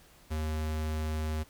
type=tone; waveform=square; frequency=77.78 Hz; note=D#2; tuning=in tune; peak=-31 dBFS; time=0.3-1.44 s; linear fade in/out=20 ms; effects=pink hiss -59 dBFS RMS until 1.49 s